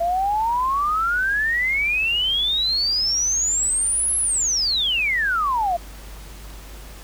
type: exponential two-way sweep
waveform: sine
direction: up then down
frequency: 668 to 11110 to 668 Hz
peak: -18 dBFS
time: 0-5.77 s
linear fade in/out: 10 ms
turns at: 4.17 s
effects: added 50 Hz sine -37 dBFS peak until 7.03 s + pink hiss -43 dBFS RMS until 7.03 s